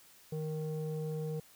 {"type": "tone with low-pass filter", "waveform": "square", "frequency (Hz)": 155.56, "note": "D#3", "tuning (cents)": 0, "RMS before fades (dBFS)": -37, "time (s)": [0.32, 1.4], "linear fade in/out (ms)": 5, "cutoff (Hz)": 470, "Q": 2.2, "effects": ["white hiss -60 dBFS RMS until 1.55 s"]}